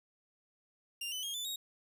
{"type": "tone with pitch steps", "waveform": "sawtooth", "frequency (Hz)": [2794, 3012, 3247, 3500, 3773], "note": ["F7", "F#7", "G#7", "A7", "A#7"], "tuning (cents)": [0, 30, -40, -10, 20], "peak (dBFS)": -34, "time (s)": [1.01, 1.56], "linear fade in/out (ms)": 5, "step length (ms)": 110, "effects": []}